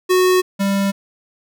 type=tone pair in turn; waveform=square; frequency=367.8 / 197.5 Hz; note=F#4 / G3; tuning=-10 / +13 cents; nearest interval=major seventh; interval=1077 cents; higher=first; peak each=-12 / -16 dBFS; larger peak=first; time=0.09-0.42 / 0.59-0.92 s; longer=neither; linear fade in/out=20 ms; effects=none